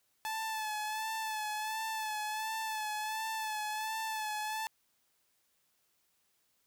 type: tone with vibrato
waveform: sawtooth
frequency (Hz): 868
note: A5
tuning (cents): -24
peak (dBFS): -31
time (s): 0.25-4.67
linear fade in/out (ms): 0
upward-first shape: sine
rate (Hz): 1.4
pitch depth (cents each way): 38
effects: white hiss -75 dBFS RMS until 6.66 s